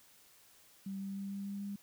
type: tone with pitch steps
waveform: sine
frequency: 194.7 / 195.94 / 197.19 / 198.45 / 199.71 / 201 Hz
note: G3 / G3 / G3 / G3 / G3 / G3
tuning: -12 / -1 / +10 / +22 / +32 / +44 cents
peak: -38 dBFS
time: 0.86-1.76 s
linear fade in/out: 5 ms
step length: 150 ms
effects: white hiss -63 dBFS RMS until 1.82 s